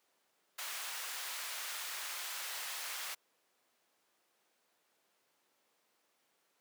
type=high-pass noise; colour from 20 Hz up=pink; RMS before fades=-42 dBFS; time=0.58-3.15 s; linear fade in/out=10 ms; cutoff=1200 Hz; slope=12 dB/octave; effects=pink hiss -75 dBFS RMS until 6.6 s + high-pass 400 Hz 12 dB/octave